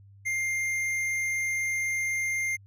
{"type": "tone with tanh clipping", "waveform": "sine", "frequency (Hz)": 2108, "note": "C7", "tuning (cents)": 12, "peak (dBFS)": -28, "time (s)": [0.25, 2.57], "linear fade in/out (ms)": 20, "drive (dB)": 12, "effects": ["added 99 Hz sine -50 dBFS peak until 2.66 s"]}